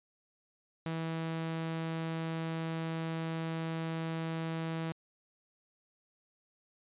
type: tone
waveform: sawtooth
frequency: 162.9 Hz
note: E3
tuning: 20 cents flat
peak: -30 dBFS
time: 0.86-4.92 s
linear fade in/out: 0 ms
effects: resampled to 8000 Hz